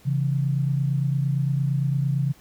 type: tone pair together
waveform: sine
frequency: 136.03 / 164.81 Hz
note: C#3 / E3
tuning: -32 / 0 cents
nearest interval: minor third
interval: 332 cents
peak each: -21 / -27 dBFS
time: 0.05-2.33 s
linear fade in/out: 20 ms
effects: pink hiss -54 dBFS RMS until 2.4 s